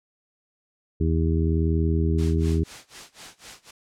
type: harmonic tone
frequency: 80.9 Hz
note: E2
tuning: 32 cents flat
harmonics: 1 / 2 / 3 / 4 / 5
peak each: -21 / -26 / -30 / -29 / -30 dBFS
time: 1-2.64 s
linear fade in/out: 10 ms
type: noise with tremolo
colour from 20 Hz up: white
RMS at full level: -38 dBFS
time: 2.18-3.71 s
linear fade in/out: 5 ms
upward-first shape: sine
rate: 4 Hz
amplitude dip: 95%
effects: low-pass 7000 Hz 12 dB/octave